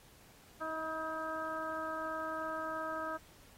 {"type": "harmonic tone with a mistuned harmonic", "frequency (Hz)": 317.3, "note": "D#4", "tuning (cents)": 34, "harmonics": [1, 2, 3, 4, 5], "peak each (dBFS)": [-46, -41, -45, -40, -44], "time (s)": [0.6, 3.18], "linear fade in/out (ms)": 20, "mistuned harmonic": 3, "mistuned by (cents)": 23, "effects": ["pink hiss -61 dBFS RMS until 3.57 s", "AAC 48 kbps"]}